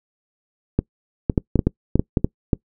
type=clicks; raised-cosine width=3 ms; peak=-3 dBFS; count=11; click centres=0.79 / 1.298 / 1.378 / 1.557 / 1.592 / 1.67 / 1.956 / 1.995 / 2.172 / 2.245 / 2.532 s; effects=noise-tail reverb RT60 0.1 s tail -24 dB re dry